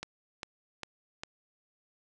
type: click train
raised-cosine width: 0.2 ms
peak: -20 dBFS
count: 4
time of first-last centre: 0.03-1.235 s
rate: 2.49 Hz
effects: resampled to 24000 Hz + 8-bit